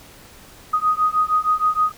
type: beating tone pair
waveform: sine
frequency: 1244.5 / 1250.9 Hz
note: D#6 / D#6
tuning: 0 / +9 cents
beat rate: 6.4 Hz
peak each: -19 dBFS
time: 0.73-1.92 s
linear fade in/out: 10 ms
effects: pink hiss -45 dBFS RMS until 1.97 s

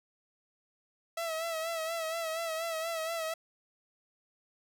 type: tone with vibrato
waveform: sawtooth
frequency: 654 Hz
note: E5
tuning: 14 cents flat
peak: -29 dBFS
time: 1.17-3.34 s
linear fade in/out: 5 ms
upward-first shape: sine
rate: 4.2 Hz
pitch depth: 51 cents each way
effects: none

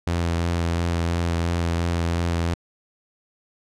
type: tone with vibrato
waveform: sawtooth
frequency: 85 Hz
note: F2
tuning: 46 cents flat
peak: -17 dBFS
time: 0.07-2.54 s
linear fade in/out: 0 ms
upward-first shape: sine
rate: 2.9 Hz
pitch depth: 16 cents each way
effects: low-pass 8000 Hz 12 dB/octave

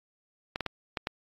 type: clicks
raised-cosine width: 0.3 ms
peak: -15 dBFS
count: 5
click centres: 0.559 / 0.607 / 0.663 / 0.972 / 1.071 s
effects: AAC 32 kbps

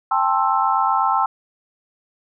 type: chord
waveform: sine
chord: A minor seventh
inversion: third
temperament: just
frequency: 792 / 880 / 1056 / 1320 Hz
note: G5 / A5 / C6 / E6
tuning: +18 / 0 / +16 / +2 cents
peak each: -21 dBFS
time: 0.11-1.26 s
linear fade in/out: 5 ms
effects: none

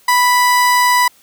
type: tone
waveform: 30% pulse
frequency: 987.8 Hz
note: B5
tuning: in tune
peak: -7 dBFS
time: 0.08-1.08 s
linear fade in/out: 5 ms
effects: white hiss -50 dBFS RMS until 1.22 s

